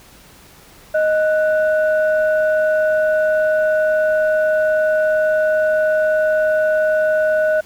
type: tone pair together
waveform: sine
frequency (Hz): 622.3 / 1480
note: D#5 / F#6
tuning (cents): 0 / 0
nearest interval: octave + minor third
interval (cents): 1500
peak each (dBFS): -13 / -21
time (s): 0.94-7.61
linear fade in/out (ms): 10
effects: tanh soft clip ceiling -6 dBFS + pink hiss -45 dBFS RMS until 7.65 s